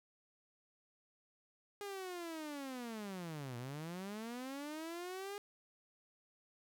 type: linear two-way sweep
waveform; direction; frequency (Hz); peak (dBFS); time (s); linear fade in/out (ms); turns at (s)
sawtooth; down then up; 411.4 to 116.9 to 411.4; -39; 1.81-5.38; 0; 3.57
effects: none